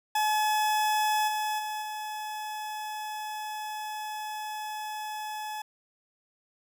40% pulse tone with level steps, 854 Hz, G#5, 48 cents sharp, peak -23 / -27 / -31 / -33 dBFS, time 0.15-5.62 s, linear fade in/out 5 ms, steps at 1.27 / 1.58 / 1.81 s, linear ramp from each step 20 ms, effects none

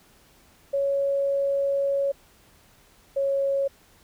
sine tone pair in turn, 556 / 551.2 Hz, C#5 / C#5, +5 / -10 cents, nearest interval unison, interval 15 cents, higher first, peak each -21 dBFS, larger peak neither, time 0.73-2.12 / 3.16-3.68 s, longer first, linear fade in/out 10 ms, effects pink hiss -57 dBFS RMS until 4.03 s

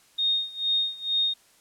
sine tone with tremolo, 3700 Hz, A#7, 14 cents flat, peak -20 dBFS, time 0.18-1.34 s, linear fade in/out 10 ms, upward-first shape sine, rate 2.2 Hz, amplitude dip 90%, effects white hiss -59 dBFS RMS until 1.6 s + low-pass 11000 Hz 12 dB/octave

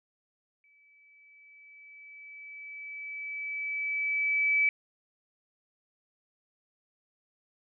sine tone with exponential growth, 2300 Hz, D7, 37 cents flat, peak -21 dBFS, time 0.64-4.69 s, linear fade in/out 1 ms, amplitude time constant 880 ms, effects none

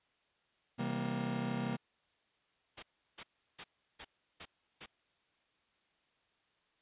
40% pulse chord, C dominant seventh, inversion none, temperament just, 130.81 / 163.52 / 196.22 / 235.5 Hz, C3 / E3 / G3 / Bb3, 0 / -14 / +2 / +18 cents, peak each -40 / -42 / -40 / -37 dBFS, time 0.78-1.77 s, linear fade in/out 20 ms
white noise bursts, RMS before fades -43 dBFS, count 6, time 2.77-4.862 s, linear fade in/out 10 ms, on 57 ms, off 350 ms
effects white hiss -75 dBFS RMS until 6.81 s + resampled to 8000 Hz

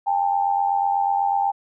sine tone pair together, 800.9 / 889 Hz, G5 / A5, +37 / +18 cents, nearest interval major second, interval 181 cents, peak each -19 / -24 dBFS, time 0.06-1.52 s, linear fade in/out 20 ms, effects none

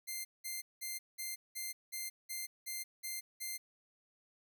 5% pulse tone bursts, 2093 Hz, C7, in tune, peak -29 dBFS, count 10, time 0.07-3.58 s, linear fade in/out 20 ms, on 180 ms, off 190 ms, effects none

